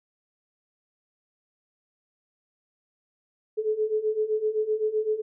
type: beating tone pair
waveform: sine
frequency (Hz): 426.4 / 434.2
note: G#4 / A4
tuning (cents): +46 / -23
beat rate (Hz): 7.8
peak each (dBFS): -28 / -25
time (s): 3.57-5.22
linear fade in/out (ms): 20
effects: none